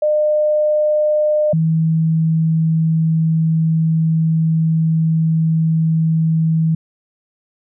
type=tone pair in turn; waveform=sine; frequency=605 / 161.08 Hz; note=D#5 / E3; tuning=-49 / -40 cents; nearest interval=octave + major seventh; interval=2291 cents; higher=first; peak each=-12 dBFS; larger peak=neither; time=0.02-1.53 / 1.53-6.75 s; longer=second; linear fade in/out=5 ms; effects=none